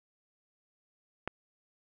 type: click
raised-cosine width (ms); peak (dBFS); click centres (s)
0.5; -18; 1.276
effects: none